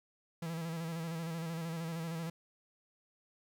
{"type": "tone with vibrato", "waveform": "45% pulse", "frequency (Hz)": 164.81, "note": "E3", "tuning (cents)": 0, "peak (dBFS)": -37, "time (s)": [0.42, 2.3], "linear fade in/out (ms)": 5, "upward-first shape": "square", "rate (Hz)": 13, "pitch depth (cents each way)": 38, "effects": ["12-bit"]}